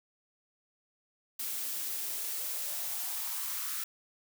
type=noise with high-pass filter sweep; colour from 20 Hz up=blue; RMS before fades=-36 dBFS; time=1.39-3.84 s; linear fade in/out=5 ms; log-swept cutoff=210 to 1400 Hz; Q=3.2; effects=none